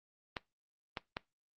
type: clicks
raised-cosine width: 0.3 ms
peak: -20 dBFS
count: 3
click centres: 0.368 / 0.972 / 1.169 s
effects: noise-tail reverb RT60 0.2 s tail -21 dB re dry + Opus 32 kbps